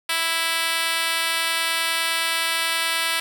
5% pulse tone with high-pass filter, 329.6 Hz, E4, in tune, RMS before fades -23 dBFS, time 0.09-3.2 s, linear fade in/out 5 ms, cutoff 1000 Hz, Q 0.55, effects none

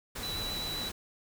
pink noise, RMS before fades -39 dBFS, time 0.15-0.92 s, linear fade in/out 10 ms
triangle tone with vibrato, 3951 Hz, B7, in tune, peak -34 dBFS, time 0.23-0.89 s, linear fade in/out 2 ms, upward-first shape sine, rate 7.7 Hz, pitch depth 13 cents each way
effects none

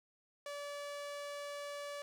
sawtooth tone, 576 Hz, D5, 34 cents flat, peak -38 dBFS, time 0.46-2.02 s, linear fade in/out 2 ms, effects low-pass 10000 Hz 12 dB/octave + 12-bit

